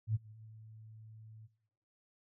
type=tone with ADSR envelope; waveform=sine; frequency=109.8 Hz; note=A2; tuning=3 cents flat; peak=-27 dBFS; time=0.07-1.48 s; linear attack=79 ms; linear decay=24 ms; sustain=-23 dB; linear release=28 ms; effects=noise-tail reverb RT60 1.0 s tail -21 dB re dry